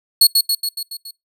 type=tone with echo; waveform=sawtooth; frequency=4351 Hz; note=C#8; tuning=33 cents flat; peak=-4 dBFS; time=0.21-0.27 s; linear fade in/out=5 ms; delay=140 ms; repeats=6; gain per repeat=-4 dB; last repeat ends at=1.11 s; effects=noise-tail reverb RT60 0.2 s tail -26 dB re dry

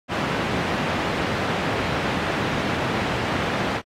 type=band-pass noise; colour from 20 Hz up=pink; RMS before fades=-25 dBFS; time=0.08-3.82 s; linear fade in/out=50 ms; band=100 to 2600 Hz; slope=12 dB/octave; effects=high-pass 60 Hz 12 dB/octave + AAC 48 kbps

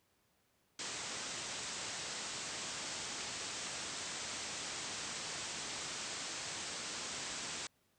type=low-pass noise; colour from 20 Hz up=white; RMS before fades=-43 dBFS; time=0.79-7.67 s; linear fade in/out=2 ms; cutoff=8300 Hz; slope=96 dB/octave; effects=pink hiss -75 dBFS RMS until 7.98 s + high-pass 80 Hz 12 dB/octave

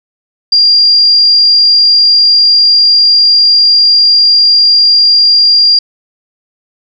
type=tone; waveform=sine; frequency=4785 Hz; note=D8; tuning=32 cents sharp; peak=-3 dBFS; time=0.52-5.79 s; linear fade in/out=5 ms; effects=none

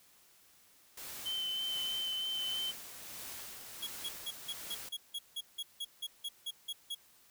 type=noise with tremolo; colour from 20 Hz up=white; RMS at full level=-45 dBFS; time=0.97-4.89 s; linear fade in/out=5 ms; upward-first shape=sine; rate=1.4 Hz; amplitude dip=40%
type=tone with vibrato; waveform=sine; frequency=3069 Hz; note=G7; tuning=37 cents flat; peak=-34 dBFS; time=1.25-2.72 s; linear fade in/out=20 ms; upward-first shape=sine; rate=3.1 Hz; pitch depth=13 cents each way
type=tone bursts; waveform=45% pulse; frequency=3322 Hz; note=G#7; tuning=in tune; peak=-36 dBFS; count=15; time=3.82-6.95 s; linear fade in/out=10 ms; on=50 ms; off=170 ms
effects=white hiss -64 dBFS RMS until 7.3 s

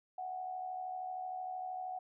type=tone with amplitude modulation; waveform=sine; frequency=740 Hz; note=F#5; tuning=in tune; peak=-36 dBFS; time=0.18-1.99 s; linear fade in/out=5 ms; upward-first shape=sine; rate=73 Hz; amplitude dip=50%; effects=none

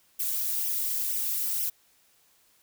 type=noise with flanger; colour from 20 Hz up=violet; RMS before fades=-29 dBFS; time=0.19-1.7 s; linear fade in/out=10 ms; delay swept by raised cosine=0.34 to 3.54 ms; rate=2.1 Hz; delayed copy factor=+1; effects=white hiss -64 dBFS RMS until 2.62 s

